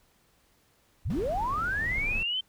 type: linear sweep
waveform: sine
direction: up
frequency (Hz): 45.96 to 3136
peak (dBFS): -27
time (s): 1.05-2.41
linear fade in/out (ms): 10
type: noise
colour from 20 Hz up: brown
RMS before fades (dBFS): -36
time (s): 1.1-2.23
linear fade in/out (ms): 2
effects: pink hiss -66 dBFS RMS until 2.48 s